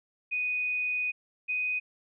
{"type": "tone pair in turn", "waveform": "sine", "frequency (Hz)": [2486, 2496], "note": ["D#7", "D#7"], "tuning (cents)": [-2, 5], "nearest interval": "unison", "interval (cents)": 7, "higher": "second", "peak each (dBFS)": -27, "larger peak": "neither", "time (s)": [[0.31, 1.12], [1.48, 1.8]], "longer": "first", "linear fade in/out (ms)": 20, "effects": []}